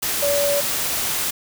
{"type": "tone in noise", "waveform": "sine", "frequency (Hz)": 572, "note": "D5", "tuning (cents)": -46, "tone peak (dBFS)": -18, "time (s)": [0.22, 0.61], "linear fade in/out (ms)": 10, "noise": "white", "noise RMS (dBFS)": -23, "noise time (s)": [0.02, 1.31], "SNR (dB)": 2, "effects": []}